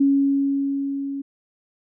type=tone with level ramp; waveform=sine; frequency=277.2 Hz; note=C#4; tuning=in tune; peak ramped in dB=-13 to -26 dBFS; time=0-1.22 s; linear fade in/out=10 ms; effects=none